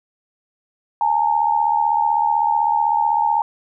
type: tone pair together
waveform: sine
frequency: 837.1 / 913 Hz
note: G#5 / A#5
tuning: +13 / -36 cents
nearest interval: major second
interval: 151 cents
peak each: -18 / -17 dBFS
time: 1.01-3.42 s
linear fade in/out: 2 ms
effects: none